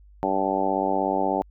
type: harmonic tone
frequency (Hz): 96.5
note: G2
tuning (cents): -27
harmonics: 2 / 3 / 4 / 5 / 6 / 7 / 8 / 9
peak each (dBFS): -33 / -29 / -30 / -32 / -29 / -31 / -27 / -28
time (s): 0.23-1.42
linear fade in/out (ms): 0
effects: added 50 Hz sine -48 dBFS peak until 1.5 s